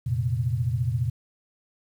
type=chord; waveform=sine; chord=F suspended fourth; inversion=none; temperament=just; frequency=87.31 / 116.41 / 130.96 Hz; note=F2 / Bb2 / C3; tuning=0 / -2 / +2 cents; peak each=-31 / -25 / -27 dBFS; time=0.06-1.1 s; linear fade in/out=10 ms; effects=9-bit